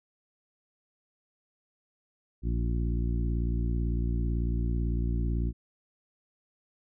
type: harmonic tone with a mistuned harmonic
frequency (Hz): 58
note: A#1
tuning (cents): -8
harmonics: 1 / 2 / 3 / 4 / 5 / 6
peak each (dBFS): -27 / -33 / -37 / -39 / -41 / -43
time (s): 2.42-5.53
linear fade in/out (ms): 50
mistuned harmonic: 6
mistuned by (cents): +15
effects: none